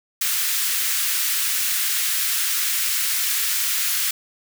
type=high-pass noise; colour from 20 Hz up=white; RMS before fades=-22 dBFS; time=0.21-4.11 s; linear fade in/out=5 ms; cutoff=1400 Hz; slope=24 dB/octave; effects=none